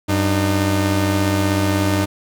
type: tone pair together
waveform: sawtooth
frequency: 95.57 / 303.4 Hz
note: G2 / D#4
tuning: -43 / -44 cents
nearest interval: octave + minor sixth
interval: 1999 cents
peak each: -14 / -15 dBFS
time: 0.08-2.06 s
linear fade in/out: 20 ms
effects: none